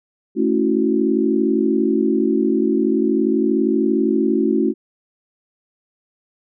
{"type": "chord", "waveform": "sine", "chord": "F# minor seventh", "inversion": "first", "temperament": "equal", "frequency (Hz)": [220, 277.2, 329.6, 370], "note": ["A3", "C#4", "E4", "F#4"], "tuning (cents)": [0, 0, 0, 0], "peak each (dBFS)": -20, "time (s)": [0.35, 4.74], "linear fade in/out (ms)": 50, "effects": []}